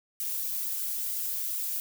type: noise with flanger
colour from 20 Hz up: violet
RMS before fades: -32 dBFS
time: 0.2-1.8 s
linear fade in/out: 0 ms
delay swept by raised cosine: 1.1 to 6.9 ms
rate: 2.2 Hz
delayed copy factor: -0.8
effects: none